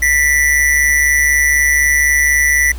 square tone with amplitude modulation, 1970 Hz, B6, 5 cents flat, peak -8 dBFS, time 0.02-2.72 s, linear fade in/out 5 ms, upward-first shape sine, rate 144 Hz, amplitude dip 60%, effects added 60 Hz sine -23 dBFS peak until 2.78 s + pink hiss -38 dBFS RMS until 2.78 s

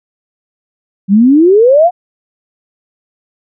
sine exponential sweep, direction up, 187 to 740 Hz, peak -3 dBFS, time 1.08-1.91 s, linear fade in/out 50 ms, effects none

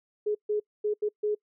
sine tone bursts at uneven times, 420.2 Hz, G#4, 20 cents sharp, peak -24 dBFS, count 5, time 0.26-0.35 / 0.49-0.6 / 0.84-0.94 / 1.02-1.09 / 1.23-1.35 s, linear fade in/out 10 ms, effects noise-tail reverb RT60 0.1 s tail -26 dB re dry

